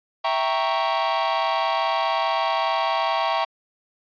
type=chord; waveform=45% pulse; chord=E diminished seventh; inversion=none; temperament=equal; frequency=659.3 / 784 / 932.3 / 1108.7 Hz; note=E5 / G5 / Bb5 / Db6; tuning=0 / 0 / 0 / 0 cents; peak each=-26 dBFS; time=0.24-3.45 s; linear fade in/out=10 ms; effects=resampled to 11025 Hz